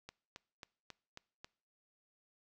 click train, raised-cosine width 0.2 ms, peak -30 dBFS, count 6, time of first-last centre 0.09-1.445 s, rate 3.69 Hz, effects noise-tail reverb RT60 0.5 s tail -24 dB re dry

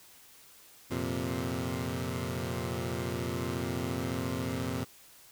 15% pulse chord, F suspended fourth, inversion none, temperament equal, 87.31 / 116.54 / 130.81 Hz, F2 / Bb2 / C3, 0 / 0 / 0 cents, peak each -30 dBFS, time 0.9-4.85 s, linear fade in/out 20 ms, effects white hiss -56 dBFS RMS until 5.31 s

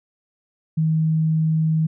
sine tone, 158.7 Hz, D#3, 35 cents sharp, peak -16 dBFS, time 0.77-1.87 s, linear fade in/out 10 ms, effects none

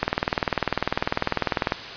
click train, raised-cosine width 0.5 ms, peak -5 dBFS, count 35, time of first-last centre 0.03-1.722 s, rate 20.1 Hz, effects white hiss -35 dBFS RMS until 1.96 s + resampled to 11025 Hz

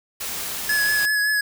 white noise, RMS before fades -29 dBFS, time 0.2-1.06 s, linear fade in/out 10 ms
square tone with vibrato, 1692 Hz, G#6, 32 cents sharp, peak -19 dBFS, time 0.69-1.41 s, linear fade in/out 5 ms, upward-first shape sine, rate 5.3 Hz, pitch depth 24 cents each way
effects none

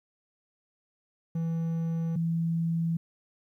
triangle / sine tone pair in turn, 164.81 / 165.86 Hz, E3 / E3, 0 / +11 cents, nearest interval unison, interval 11 cents, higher second, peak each -25 dBFS, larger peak neither, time 1.35-2.16 / 2.16-2.97 s, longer neither, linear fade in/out 5 ms, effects 11-bit

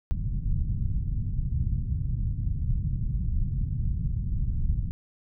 pink low-pass noise, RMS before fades -27 dBFS, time 0.11-4.91 s, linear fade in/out 0 ms, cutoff 150 Hz, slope 24 dB/octave, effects none

